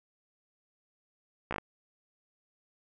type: slowing click train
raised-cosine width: 0.5 ms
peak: -18 dBFS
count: 5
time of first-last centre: 1.51-1.583 s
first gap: 15 ms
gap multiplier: 1.13
effects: none